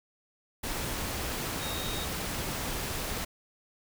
sine tone in noise, 3740 Hz, A#7, 5 cents sharp, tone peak -39 dBFS, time 1.61-2.05 s, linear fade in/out 10 ms, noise pink, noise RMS -34 dBFS, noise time 0.63-3.25 s, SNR -8 dB, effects none

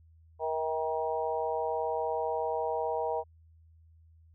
harmonic tone with a mistuned harmonic, 158.1 Hz, D#3, 28 cents sharp, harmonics 3 / 4 / 5 / 6, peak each -33 / -34 / -35 / -36 dBFS, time 0.39-3.24 s, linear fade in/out 50 ms, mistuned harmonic 4, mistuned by +19 cents, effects added 81 Hz sine -56 dBFS peak until 4.34 s

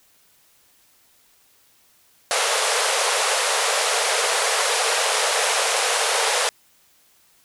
pink band-pass noise, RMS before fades -21 dBFS, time 2.31-6.49 s, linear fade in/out 0 ms, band 430 to 11000 Hz, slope 96 dB/octave, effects white hiss -58 dBFS RMS until 7.44 s

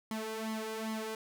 sawtooth tone with flanger, 220 Hz, A3, in tune, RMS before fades -38 dBFS, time 0.11-1.15 s, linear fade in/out 2 ms, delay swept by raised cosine 0.95 to 2.55 ms, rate 2.5 Hz, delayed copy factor +0.75, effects none

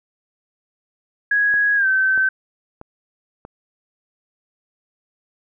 sine tone with pitch glide, 1661.2 to 1541 Hz, G#6 to G6, 0 to -30 cents, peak -14 dBFS, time 1.31-2.29 s, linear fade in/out 5 ms, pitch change -130 cents, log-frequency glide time 1.76-1.87 s
click train, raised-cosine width 1 ms, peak -22 dBFS, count 4, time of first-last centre 1.54-3.451 s, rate 1.57 Hz
effects none

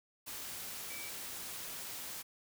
sine tone in noise, 2300 Hz, D7, 37 cents flat, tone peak -47 dBFS, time 0.89-1.1 s, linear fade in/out 20 ms, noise white, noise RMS -44 dBFS, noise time 0.26-2.23 s, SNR -6 dB, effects none

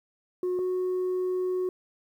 sine tone pair in turn, 362.9 / 367.1 Hz, F#4 / F#4, -34 / -14 cents, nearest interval unison, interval 20 cents, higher second, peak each -23 dBFS, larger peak neither, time 0.43-0.59 / 0.59-1.69 s, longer second, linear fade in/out 2 ms, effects tanh soft clip ceiling -24 dBFS + 10-bit

